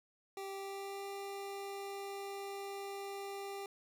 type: tone with pitch glide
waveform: 25% pulse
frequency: 391.2 to 396.7 Hz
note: G4 to G4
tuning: -4 to +21 cents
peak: -38 dBFS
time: 0.37-3.66 s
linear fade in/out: 2 ms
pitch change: +25 cents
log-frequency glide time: 0.5-1.06 s
effects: none